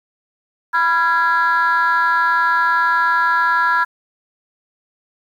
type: chord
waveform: sine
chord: F diminished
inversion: second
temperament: equal with one note detuned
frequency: 987.8 / 1373.7 / 1661.2 Hz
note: Cb6 / F6 / Ab6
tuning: 0 / -29 / 0 cents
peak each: -16 dBFS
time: 0.73-3.85 s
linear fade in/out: 20 ms
effects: tanh soft clip ceiling -8 dBFS + 8-bit